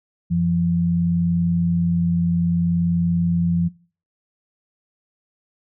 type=tone pair together; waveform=sine; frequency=90.8 / 171.41 Hz; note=F#2 / F3; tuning=-32 / -32 cents; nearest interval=major seventh; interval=1100 cents; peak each=-26 / -17 dBFS; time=0.3-3.69 s; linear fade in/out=20 ms; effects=noise-tail reverb RT60 0.4 s tail -21 dB re dry